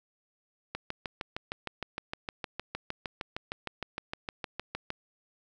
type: click train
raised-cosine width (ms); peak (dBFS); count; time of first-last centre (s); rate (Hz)
0.3; -18; 28; 0.75-4.904; 6.5
effects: none